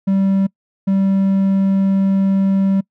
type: tone pair in turn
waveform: triangle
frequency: 194.1 / 194.1 Hz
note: G3 / G3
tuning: -17 / -17 cents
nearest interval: unison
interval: 0 cents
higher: neither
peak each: -10 dBFS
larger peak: neither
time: 0.07-0.47 / 0.87-2.81 s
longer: second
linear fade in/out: 10 ms
effects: noise-tail reverb RT60 0.1 s tail -25 dB re dry